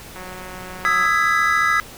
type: click train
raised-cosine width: 0.5 ms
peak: -21 dBFS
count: 166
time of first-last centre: 0.16-1.057 s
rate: 184 Hz
type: chord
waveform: triangle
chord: E major seventh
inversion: third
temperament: equal with one note detuned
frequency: 1244.5 / 1318.5 / 1661.2 / 1993.9 Hz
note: D#6 / E6 / G#6 / B6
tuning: 0 / 0 / 0 / +16 cents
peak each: -19 dBFS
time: 0.85-1.8 s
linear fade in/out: 0 ms
effects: pink hiss -39 dBFS RMS until 1.97 s